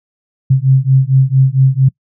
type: beating tone pair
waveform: sine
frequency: 130.9 / 135.3 Hz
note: C3 / C#3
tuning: +1 / -42 cents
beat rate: 4.4 Hz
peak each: -10 dBFS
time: 0.5-1.89 s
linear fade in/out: 10 ms
effects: noise-tail reverb RT60 0.1 s tail -24 dB re dry